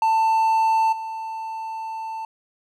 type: tone with level steps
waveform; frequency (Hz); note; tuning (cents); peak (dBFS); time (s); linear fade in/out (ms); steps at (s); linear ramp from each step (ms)
triangle; 890; A5; +20; -14 / -26; 0.02-2.25; 2; 0.92; 10
effects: none